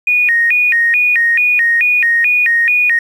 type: tone with vibrato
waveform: triangle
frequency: 2141 Hz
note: C7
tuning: 39 cents sharp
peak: -5 dBFS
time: 0.07-2.99 s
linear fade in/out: 5 ms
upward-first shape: square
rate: 2.3 Hz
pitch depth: 240 cents each way
effects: tanh soft clip ceiling -7 dBFS